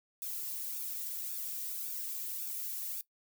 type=noise with flanger; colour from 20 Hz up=violet; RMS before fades=-39 dBFS; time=0.22-3.01 s; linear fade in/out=0 ms; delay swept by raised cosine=0.97 to 2.37 ms; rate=1.8 Hz; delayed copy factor=-1; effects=noise-tail reverb RT60 0.1 s tail -18 dB re dry